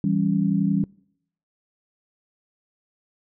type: chord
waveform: sine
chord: C# diminished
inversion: first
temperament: equal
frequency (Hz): 164.81 / 196 / 277.2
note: E3 / G3 / C#4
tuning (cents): 0 / 0 / 0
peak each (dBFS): -24 / -21 / -26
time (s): 0.04-0.84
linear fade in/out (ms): 2
effects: noise-tail reverb RT60 0.7 s tail -25 dB re dry